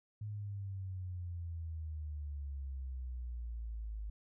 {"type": "exponential sweep", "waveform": "sine", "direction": "down", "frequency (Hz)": [106.6, 51.9], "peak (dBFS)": -39, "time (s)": [0.21, 4.1], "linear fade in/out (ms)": 5, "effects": []}